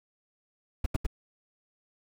brown noise bursts, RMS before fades -26 dBFS, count 3, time 0.84-1.066 s, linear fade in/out 5 ms, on 22 ms, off 80 ms, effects none

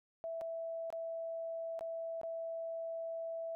sine tone with dropouts, 659.3 Hz, E5, in tune, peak -38 dBFS, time 0.24-3.55 s, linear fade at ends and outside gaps 0 ms, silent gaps 0.411-0.416 / 0.903-0.926 / 1.792-1.809 / 2.214-2.233 s, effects none

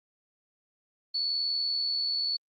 sine tone with amplitude modulation, 4435 Hz, C#8, in tune, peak -25 dBFS, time 1.14-2.37 s, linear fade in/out 10 ms, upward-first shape sine, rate 80.6 Hz, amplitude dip 35%, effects Opus 32 kbps

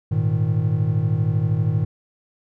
triangle chord, Ab suspended second, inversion none, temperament equal, 103.83 / 116.54 / 155.56 Hz, Ab2 / Bb2 / Eb3, 0 / 0 / 0 cents, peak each -20 dBFS, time 0.11-1.85 s, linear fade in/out 10 ms, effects none

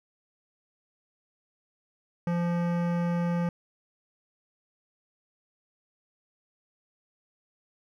sine tone with hard clipping, 172.7 Hz, F3, 19 cents flat, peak -27 dBFS, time 2.27-3.49 s, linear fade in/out 2 ms, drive 17 dB, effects none

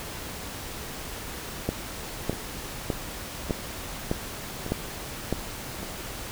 two click trains, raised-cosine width 2 ms, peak -21 / -11 dBFS, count 4 / 7, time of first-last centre 2.33-5.831 / 1.69-5.326 s, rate 0.857 / 1.65 Hz, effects pink hiss -37 dBFS RMS until 6.31 s

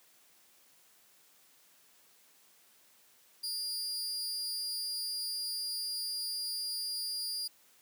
sawtooth tone with amplitude modulation, 4800 Hz, D8, 37 cents sharp, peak -29 dBFS, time 3.43-7.48 s, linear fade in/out 10 ms, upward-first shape sine, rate 296 Hz, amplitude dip 60%, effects white hiss -64 dBFS RMS until 7.81 s + high-pass 150 Hz 12 dB/octave

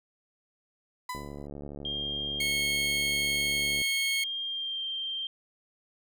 35% pulse tone with exponential decay, 1001 Hz, B5, 23 cents sharp, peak -30 dBFS, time 1.09-1.47 s, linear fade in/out 5 ms, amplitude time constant 81 ms
click train, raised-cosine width 2 ms, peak -28 dBFS, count 193, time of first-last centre 1.15-3.817 s, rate 72 Hz
sine tone with pitch glide, 3209 to 3163 Hz, G7 to G7, +40 to +15 cents, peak -31 dBFS, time 1.85-5.27 s, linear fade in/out 2 ms, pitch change -25 cents, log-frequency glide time 4.43-4.84 s
sawtooth tone, 2191 Hz, C#7, 21 cents flat, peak -24 dBFS, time 2.4-4.24 s, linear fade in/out 5 ms
effects none

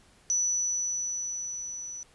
sine tone with level ramp, 5940 Hz, F#8, 6 cents sharp, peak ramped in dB -23 to -37 dBFS, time 0.3-2.03 s, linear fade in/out 0 ms, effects pink hiss -60 dBFS RMS until 2.14 s + resampled to 24000 Hz

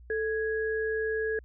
sine tone pair together, 440 / 1661.2 Hz, A4 / G#6, 0 / 0 cents, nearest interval octave + major seventh, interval 2300 cents, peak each -28 / -33 dBFS, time 0.1-1.39 s, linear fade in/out 2 ms, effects added 60 Hz sine -48 dBFS peak until 1.44 s

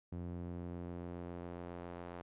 sawtooth tone with band-pass filter sweep, 87.31 Hz, F2, in tune, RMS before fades -45 dBFS, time 0.12-2.22 s, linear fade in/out 5 ms, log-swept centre 180 to 730 Hz, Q 0.71, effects resampled to 8000 Hz

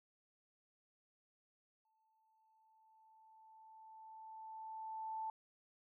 sine tone with exponential growth, 881 Hz, A5, 2 cents sharp, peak -39 dBFS, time 1.85-5.3 s, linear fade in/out 2 ms, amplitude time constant 750 ms, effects none

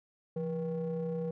triangle ring-modulated tone, 155 Hz, D#3, 6 cents flat, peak -27 dBFS, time 0.36-1.31 s, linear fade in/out 5 ms, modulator 326 Hz, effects none

